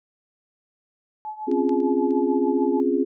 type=tone with tremolo; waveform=sine; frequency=858 Hz; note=A5; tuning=44 cents flat; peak=-27 dBFS; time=1.25-2.8 s; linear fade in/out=0 ms; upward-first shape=triangle; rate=6.7 Hz; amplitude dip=85%
type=chord; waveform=sine; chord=Db major seventh; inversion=third; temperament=equal; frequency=261.6 / 277.2 / 349.2 / 415.3 Hz; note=C4 / Db4 / F4 / Ab4; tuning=0 / 0 / 0 / 0 cents; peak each=-24 dBFS; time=1.47-3.05 s; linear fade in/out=20 ms
type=clicks; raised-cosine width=0.2 ms; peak=-28 / -25 / -34 / -34 dBFS; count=4; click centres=1.515 / 1.693 / 1.803 / 2.108 s
effects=none